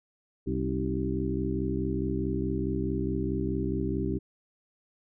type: harmonic tone with a mistuned harmonic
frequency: 64.7 Hz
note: C2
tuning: 19 cents flat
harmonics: 1 / 2 / 3 / 4 / 5 / 6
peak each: -34 / -34 / -34 / -34 / -34 / -34 dBFS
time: 0.46-4.19 s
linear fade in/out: 20 ms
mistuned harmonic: 4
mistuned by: +80 cents
effects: none